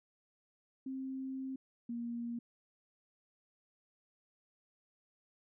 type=tone pair in turn; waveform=sine; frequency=264.6 / 236 Hz; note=C4 / A#3; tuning=+20 / +22 cents; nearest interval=major second; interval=198 cents; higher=first; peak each=-38 / -37 dBFS; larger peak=second; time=0.86-1.56 / 1.89-2.39 s; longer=first; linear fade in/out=5 ms; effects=none